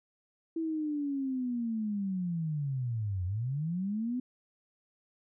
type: linear two-way sweep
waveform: sine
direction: down then up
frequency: 330 to 87.5 to 255.8 Hz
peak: -30 dBFS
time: 0.56-4.2 s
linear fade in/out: 5 ms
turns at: 3.25 s
effects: none